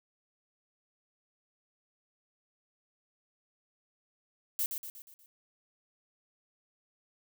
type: noise with echo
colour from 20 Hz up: violet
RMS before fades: -31 dBFS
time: 4.59-4.66 s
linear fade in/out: 0 ms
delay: 120 ms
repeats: 5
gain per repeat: -6 dB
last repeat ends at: 5.26 s
effects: none